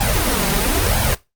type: noise with flanger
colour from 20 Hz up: pink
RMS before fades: -17 dBFS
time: 0-1.15 s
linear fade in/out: 10 ms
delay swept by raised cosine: 1.2 to 5.1 ms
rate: 1 Hz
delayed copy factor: +0.9
effects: noise-tail reverb RT60 0.2 s tail -18 dB re dry + Opus 24 kbps